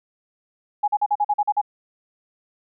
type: tone bursts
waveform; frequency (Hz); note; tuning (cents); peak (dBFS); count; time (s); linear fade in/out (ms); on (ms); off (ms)
sine; 830.6; G#5; 0; -16; 9; 0.83-1.615; 10; 49; 43
effects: none